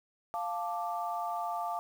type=chord; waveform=sine; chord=D minor; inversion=first; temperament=equal; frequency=698.5 / 880 / 1174.7 Hz; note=F5 / A5 / D6; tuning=0 / 0 / 0 cents; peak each=-35 / -37 / -38 dBFS; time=0.34-1.79 s; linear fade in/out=0 ms; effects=9-bit